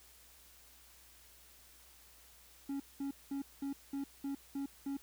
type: tone bursts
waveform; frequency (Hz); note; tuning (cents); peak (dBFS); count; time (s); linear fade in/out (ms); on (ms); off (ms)
triangle; 277.2; C#4; 0; -34; 8; 2.69-4.97; 5; 110; 200
effects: added 60 Hz sine -67 dBFS peak until 5.02 s + white hiss -61 dBFS RMS until 5.02 s